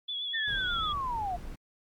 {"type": "tone with vibrato", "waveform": "sine", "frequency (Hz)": 3400, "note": "G#7", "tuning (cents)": 40, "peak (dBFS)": -32, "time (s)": [0.08, 0.93], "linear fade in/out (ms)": 10, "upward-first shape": "triangle", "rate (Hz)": 8.2, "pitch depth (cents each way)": 50}
{"type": "linear sweep", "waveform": "sine", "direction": "down", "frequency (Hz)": [1846, 682], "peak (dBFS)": -30, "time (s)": [0.33, 1.37], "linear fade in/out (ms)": 20}
{"type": "noise", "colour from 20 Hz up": "brown", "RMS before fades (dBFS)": -41, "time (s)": [0.47, 1.56], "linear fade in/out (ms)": 10}
{"effects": ["Opus 48 kbps"]}